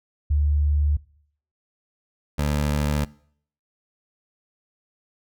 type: tone pair in turn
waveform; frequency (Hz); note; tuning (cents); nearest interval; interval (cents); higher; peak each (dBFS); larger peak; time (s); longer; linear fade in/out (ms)
sine / 20% pulse; 73.5 / 73.5; D2 / D2; +2 / +2; unison; 0; neither; -17 / -16; second; 0.3-0.97 / 2.38-3.05; neither; 10
effects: noise-tail reverb RT60 0.6 s tail -22 dB re dry